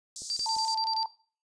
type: band-pass noise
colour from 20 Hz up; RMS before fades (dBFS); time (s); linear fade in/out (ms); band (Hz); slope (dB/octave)
white; -41; 0.16-0.74; 0; 4400 to 8500; 48
type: click train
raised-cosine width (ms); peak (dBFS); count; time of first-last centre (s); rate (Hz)
2; -38; 3; 0.22-0.565; 5.79
type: tone bursts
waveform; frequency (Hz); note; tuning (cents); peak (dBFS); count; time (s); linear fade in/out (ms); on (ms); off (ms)
sine; 4699; D8; 0; -28; 8; 0.3-1.03; 0; 65; 30
type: tone with vibrato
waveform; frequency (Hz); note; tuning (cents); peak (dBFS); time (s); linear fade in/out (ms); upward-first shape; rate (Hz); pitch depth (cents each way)
sine; 887; A5; +14; -29; 0.46-1.06; 2; triangle; 5.5; 13
effects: noise-tail reverb RT60 0.4 s tail -18 dB re dry + resampled to 22050 Hz